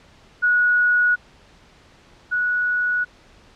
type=tone pair in turn; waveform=sine; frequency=1460 / 1466.8 Hz; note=F#6 / F#6; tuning=-24 / -15 cents; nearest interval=unison; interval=9 cents; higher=second; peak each=-14 / -18 dBFS; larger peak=first; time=0.42-1.16 / 2.31-3.05 s; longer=neither; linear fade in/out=20 ms; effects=pink hiss -51 dBFS RMS until 3.55 s + low-pass 5000 Hz 12 dB/octave